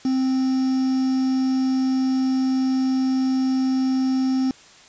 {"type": "tone with quantisation", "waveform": "triangle", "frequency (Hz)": 261.6, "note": "C4", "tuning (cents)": 0, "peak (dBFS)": -16, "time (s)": [0.05, 4.51], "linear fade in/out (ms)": 2, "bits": 6, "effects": ["white hiss -48 dBFS RMS until 4.88 s", "resampled to 16000 Hz"]}